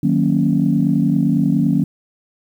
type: chord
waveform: sine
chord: D# minor seventh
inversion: none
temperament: equal with one note detuned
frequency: 155.56 / 185.53 / 233.1 / 277.2 Hz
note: D#3 / F#3 / A#3 / C#4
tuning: 0 / +5 / 0 / 0 cents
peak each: -18 dBFS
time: 0.03-1.84 s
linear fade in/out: 5 ms
effects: tanh soft clip ceiling -3 dBFS + 8-bit